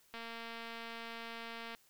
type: click train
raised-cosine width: 0.3 ms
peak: -30 dBFS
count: 371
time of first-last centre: 0.14-1.749 s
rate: 230 Hz
effects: white hiss -68 dBFS RMS until 1.89 s